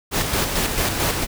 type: noise with tremolo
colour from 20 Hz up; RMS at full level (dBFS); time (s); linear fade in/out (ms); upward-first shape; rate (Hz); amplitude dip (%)
pink; -20; 0.11-1.27; 50; square; 4.5; 40
effects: none